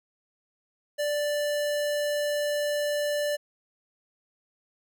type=tone; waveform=square; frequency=587.3 Hz; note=D5; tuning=in tune; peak=-26 dBFS; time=0.98-3.37 s; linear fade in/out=20 ms; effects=none